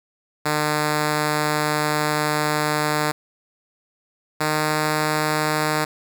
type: tone pair in turn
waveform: 5% pulse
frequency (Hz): 151 / 153.28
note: D3 / D#3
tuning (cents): +48 / -26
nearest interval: unison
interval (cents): 26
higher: second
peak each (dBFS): -8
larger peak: neither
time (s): 0.45-3.12 / 4.4-5.85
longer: first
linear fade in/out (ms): 10
effects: none